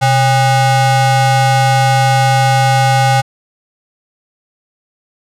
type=ring-modulated tone; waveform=square; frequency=339.3 Hz; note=F4; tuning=50 cents flat; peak=-6 dBFS; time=0.01-3.22 s; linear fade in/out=20 ms; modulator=467 Hz; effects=low-pass 10000 Hz 12 dB/octave